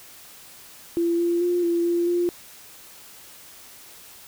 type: tone with pitch steps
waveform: sine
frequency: 340 / 343.7 / 352.1 / 341.2 / 344.4 / 349.6 Hz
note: F4 / F4 / F4 / F4 / F4 / F4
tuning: -46 / -28 / +14 / -40 / -24 / +2 cents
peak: -19 dBFS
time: 0.97-2.29 s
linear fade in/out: 0 ms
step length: 220 ms
effects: white hiss -46 dBFS RMS until 4.27 s

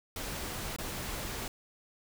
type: noise with dropouts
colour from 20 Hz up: pink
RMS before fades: -38 dBFS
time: 0.16-1.48 s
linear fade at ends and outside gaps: 2 ms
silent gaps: 0.763-0.785 s
effects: none

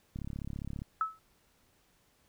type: click train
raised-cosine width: 5 ms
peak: -27 dBFS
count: 24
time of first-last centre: 0.16-0.819 s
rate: 34.9 Hz
type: tone with exponential decay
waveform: sine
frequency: 1300 Hz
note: E6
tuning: 24 cents flat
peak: -24 dBFS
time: 1.01-1.19 s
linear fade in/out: 1 ms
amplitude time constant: 39 ms
effects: pink hiss -69 dBFS RMS until 2.28 s

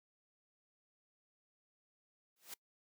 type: noise with exponential growth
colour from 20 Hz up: white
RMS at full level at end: -43 dBFS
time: 2.36-2.54 s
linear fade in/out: 5 ms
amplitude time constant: 38 ms
effects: noise-tail reverb RT60 0.1 s tail -24 dB re dry + high-pass 200 Hz 12 dB/octave

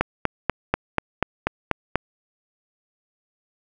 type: click train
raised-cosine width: 0.5 ms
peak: -3 dBFS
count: 9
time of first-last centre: 0.01-1.956 s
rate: 4.11 Hz
effects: none

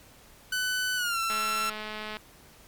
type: tone with pitch glide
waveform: sawtooth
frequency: 1500 to 1344.1 Hz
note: F#6 to E6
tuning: +23 to +33 cents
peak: -23 dBFS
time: 0.52-1.7 s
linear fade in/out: 5 ms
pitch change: -190 cents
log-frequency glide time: 0.96-1.19 s
type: click train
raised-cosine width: 0.3 ms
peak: -21 dBFS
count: 187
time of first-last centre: 1.3-2.169 s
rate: 214 Hz
effects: pink hiss -54 dBFS RMS until 2.67 s + MP3 96 kbps

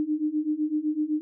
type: beating tone pair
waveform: sine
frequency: 300 / 307.9 Hz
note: D4 / D#4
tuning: +37 / -18 cents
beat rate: 7.9 Hz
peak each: -28 / -26 dBFS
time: 0-1.21 s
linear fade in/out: 0 ms
effects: none

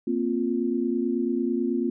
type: chord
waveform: sine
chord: Bb suspended second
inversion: none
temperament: just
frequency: 233.1 / 262.2 / 349.6 Hz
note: Bb3 / C4 / F4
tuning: 0 / +4 / +2 cents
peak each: -27 / -27 / -27 dBFS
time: 0.07-1.9 s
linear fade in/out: 5 ms
effects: none

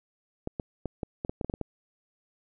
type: clicks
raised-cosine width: 2 ms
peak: -18 dBFS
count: 11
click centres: 0.474 / 0.598 / 0.857 / 1.032 / 1.249 / 1.295 / 1.412 / 1.446 / 1.498 / 1.539 / 1.613 s
effects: none

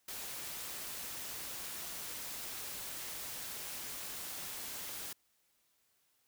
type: noise with amplitude modulation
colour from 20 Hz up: white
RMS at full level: -42 dBFS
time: 0.08-5.13 s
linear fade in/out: 5 ms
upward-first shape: sine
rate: 224 Hz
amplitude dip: 30%
effects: white hiss -75 dBFS RMS until 6.27 s

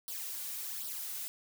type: noise with flanger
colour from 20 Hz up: blue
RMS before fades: -40 dBFS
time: 0.08-1.28 s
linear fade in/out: 0 ms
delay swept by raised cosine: 0.21 to 3.51 ms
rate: 1.3 Hz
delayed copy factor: +0.75
effects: none

